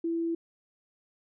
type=tone; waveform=sine; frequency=333.1 Hz; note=E4; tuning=18 cents sharp; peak=-27 dBFS; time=0.04-0.35 s; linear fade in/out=5 ms; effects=none